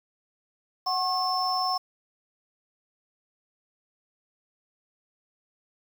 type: tone cluster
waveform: sine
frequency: 742 / 1083 / 5310 Hz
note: F#5 / C#6 / E8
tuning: +5 / -41 / +12 cents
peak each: -28 / -28 / -29 dBFS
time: 0.86-1.78 s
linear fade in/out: 10 ms
effects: 8-bit